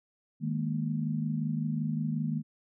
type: chord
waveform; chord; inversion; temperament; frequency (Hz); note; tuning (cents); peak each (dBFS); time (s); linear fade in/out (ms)
sine; D# suspended fourth; none; equal; 155.56 / 207.7 / 233.1; D#3 / G#3 / A#3; 0 / 0 / 0; -31 / -35 / -33; 0.4-2.43; 50
effects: none